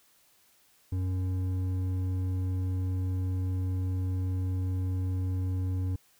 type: tone with hard clipping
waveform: sine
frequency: 92.5 Hz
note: F#2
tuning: in tune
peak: -29 dBFS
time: 0.92-5.96 s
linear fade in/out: 5 ms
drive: 7 dB
effects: white hiss -64 dBFS RMS until 6.19 s